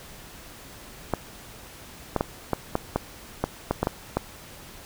clicks, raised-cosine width 1 ms, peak -8 dBFS, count 11, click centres 1.137 / 2.163 / 2.209 / 2.533 / 2.754 / 2.96 / 3.44 / 3.71 / 3.83 / 3.871 / 4.17 s, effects pink hiss -45 dBFS RMS until 4.85 s

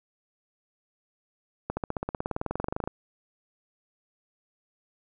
accelerating click train, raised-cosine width 1 ms, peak -15 dBFS, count 24, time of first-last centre 1.7-2.875 s, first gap 70 ms, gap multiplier 0.97, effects none

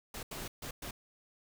pink noise bursts at uneven times, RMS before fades -42 dBFS, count 4, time 0.14-0.23 / 0.31-0.48 / 0.62-0.71 / 0.82-0.91 s, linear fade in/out 5 ms, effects none

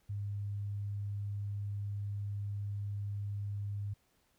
sine tone, 101.6 Hz, G#2, 38 cents flat, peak -35 dBFS, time 0.09-3.94 s, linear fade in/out 10 ms, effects pink hiss -73 dBFS RMS until 4.38 s

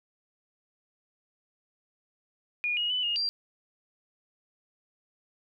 sine tone with pitch steps, 2439 / 2883 / 2994 / 2852 / 4727 Hz, D#7 / F#7 / F#7 / F7 / D8, -35 / -46 / +20 / +36 / +10 cents, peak -26 dBFS, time 2.64-3.29 s, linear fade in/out 0 ms, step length 130 ms, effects none

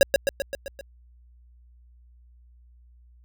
square tone with echo, 551 Hz, C#5, 11 cents flat, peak -12 dBFS, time 0.01-0.03 s, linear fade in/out 0 ms, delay 130 ms, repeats 6, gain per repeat -4 dB, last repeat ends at 0.81 s, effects added 60 Hz sine -51 dBFS peak until 3.24 s

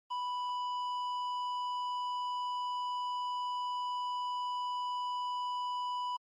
sine tone with tanh clipping, 989 Hz, B5, 2 cents sharp, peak -35 dBFS, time 0.1-6.17 s, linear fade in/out 10 ms, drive 9 dB, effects Opus 24 kbps

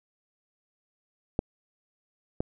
clicks, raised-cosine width 2 ms, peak -11 / -14 dBFS, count 2, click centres 1.391 / 2.405 s, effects none

